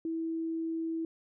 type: tone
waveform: sine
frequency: 326.5 Hz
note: E4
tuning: 17 cents flat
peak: -31 dBFS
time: 0.05-1.05 s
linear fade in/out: 2 ms
effects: none